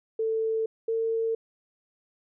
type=tone pair in turn; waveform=sine; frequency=444.7 / 451.7 Hz; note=A4 / A4; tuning=+18 / +45 cents; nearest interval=unison; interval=27 cents; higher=second; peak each=-24 dBFS; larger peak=neither; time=0.19-0.66 / 0.88-1.35 s; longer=neither; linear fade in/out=5 ms; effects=none